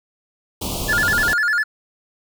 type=band-stop noise; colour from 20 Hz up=pink; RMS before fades=-25 dBFS; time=0.61-1.34 s; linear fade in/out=10 ms; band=1100 to 2700 Hz; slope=48 dB/octave
type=tone with vibrato; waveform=triangle; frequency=1568 Hz; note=G6; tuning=in tune; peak=-14 dBFS; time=0.88-1.64 s; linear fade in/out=20 ms; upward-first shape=square; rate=10 Hz; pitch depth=170 cents each way
effects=none